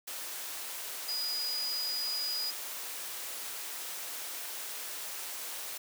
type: tone in noise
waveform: sine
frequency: 4928 Hz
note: D#8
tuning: 17 cents flat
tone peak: -32 dBFS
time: 1.08-2.51 s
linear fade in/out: 10 ms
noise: white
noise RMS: -40 dBFS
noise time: 0.07-5.78 s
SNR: +5 dB
effects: high-pass 400 Hz 12 dB/octave